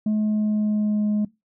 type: tone with pitch glide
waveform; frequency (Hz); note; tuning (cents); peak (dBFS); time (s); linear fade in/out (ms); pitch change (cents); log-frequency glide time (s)
sine; 213.6 to 209.8; G#3 to G#3; +49 to +18; -16; 0.06-1.25; 5; -31; 0.16-1.07
effects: noise-tail reverb RT60 0.2 s tail -22 dB re dry + tanh soft clip ceiling -18 dBFS